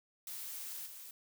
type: noise with level steps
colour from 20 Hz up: blue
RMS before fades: -44 / -50 dBFS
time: 0.27-1.11 s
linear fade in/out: 2 ms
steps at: 0.85 s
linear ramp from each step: 20 ms
effects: none